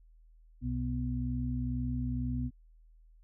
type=harmonic tone; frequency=62.1 Hz; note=B1; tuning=10 cents sharp; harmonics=1 / 2 / 4; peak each=-35 / -35 / -35 dBFS; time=0.61-2.51 s; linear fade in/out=50 ms; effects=added 40 Hz sine -56 dBFS peak until 3.23 s